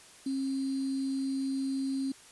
sine tone with sample-and-hold, 269.3 Hz, C#4, 50 cents flat, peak -29 dBFS, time 0.26-2.12 s, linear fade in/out 5 ms, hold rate 4410 Hz, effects white hiss -54 dBFS RMS until 2.31 s + resampled to 24000 Hz

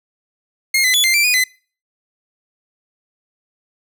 sawtooth tone with pitch steps, 2139 / 2021 / 3429 / 2090 / 2344 / 2467 / 2026 Hz, C7 / B6 / A7 / C7 / D7 / D#7 / B6, +38 / +39 / -45 / -2 / -4 / -15 / +44 cents, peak -9 dBFS, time 0.74-1.44 s, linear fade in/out 5 ms, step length 100 ms, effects noise-tail reverb RT60 0.4 s tail -24 dB re dry

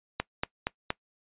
click train, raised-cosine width 0.3 ms, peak -11 dBFS, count 4, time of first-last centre 0.2-0.904 s, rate 4.26 Hz, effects noise-tail reverb RT60 0.1 s tail -22 dB re dry + resampled to 8000 Hz

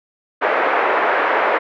pink band-pass noise, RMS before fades -17 dBFS, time 0.41-1.59 s, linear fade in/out 20 ms, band 440 to 2000 Hz, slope 24 dB/octave, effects none

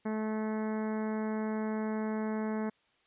harmonic tone, 216.9 Hz, A3, 25 cents flat, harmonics 1 / 2 / 3 / 4 / 5 / 6 / 7 / 8 / 9 / 10, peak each -32 / -38 / -43 / -44 / -48 / -52 / -51 / -52 / -55 / -55 dBFS, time 0.05-2.7 s, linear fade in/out 10 ms, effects white hiss -70 dBFS RMS until 3.06 s + resampled to 8000 Hz

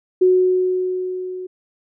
sine tone with level ramp, 368.1 Hz, F#4, 9 cents flat, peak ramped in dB -9 to -27 dBFS, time 0.21-1.47 s, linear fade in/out 10 ms, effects none

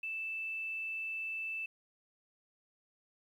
sine tone with quantisation, 2642 Hz, E7, 3 cents sharp, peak -36 dBFS, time 0.03-1.66 s, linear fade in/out 5 ms, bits 11, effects none

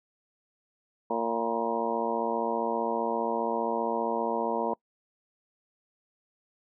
harmonic tone with a mistuned harmonic, 115.1 Hz, A#2, 22 cents flat, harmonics 2 / 3 / 4 / 5 / 6 / 7 / 8 / 9, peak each -35 / -36 / -32 / -34 / -35 / -38 / -31 / -42 dBFS, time 1.1-4.74 s, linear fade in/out 5 ms, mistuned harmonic 8, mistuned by +51 cents, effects noise-tail reverb RT60 0.1 s tail -25 dB re dry

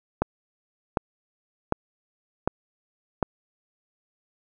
click train, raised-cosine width 1 ms, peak -7 dBFS, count 5, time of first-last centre 0.22-3.228 s, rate 1.33 Hz, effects none

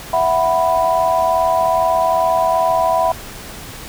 sine chord, E suspended second, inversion none, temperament just, 659.3 / 741.7 / 988.9 Hz, E5 / F#5 / B5, 0 / +4 / +2 cents, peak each -16 / -18 / -17 dBFS, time 0.13-3.12 s, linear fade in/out 5 ms, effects pink hiss -33 dBFS RMS until 3.88 s

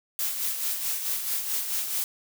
blue noise with tremolo, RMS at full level -27 dBFS, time 0.19-2.04 s, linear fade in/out 0 ms, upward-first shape sine, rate 4.6 Hz, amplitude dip 50%, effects none

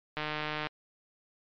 click train, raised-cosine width 0.3 ms, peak -17 dBFS, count 77, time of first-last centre 0.17-0.67 s, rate 152 Hz, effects low-pass 4000 Hz 12 dB/octave + MP3 64 kbps

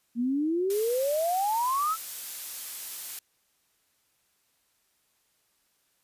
sine exponential sweep, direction up, 229.9 to 1346 Hz, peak -24 dBFS, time 0.15-1.97 s, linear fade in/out 50 ms
blue noise, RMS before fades -36 dBFS, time 0.7-3.19 s, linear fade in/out 2 ms
effects white hiss -71 dBFS RMS until 6.03 s + resampled to 32000 Hz

